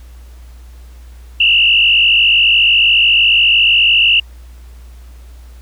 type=tone with frequency modulation; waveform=sine; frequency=2794 Hz; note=F7; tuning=in tune; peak=-7 dBFS; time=1.4-4.2 s; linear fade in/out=5 ms; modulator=54.1 Hz; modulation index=2.3; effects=added 60 Hz sine -33 dBFS peak until 5.61 s + pink hiss -49 dBFS RMS until 5.61 s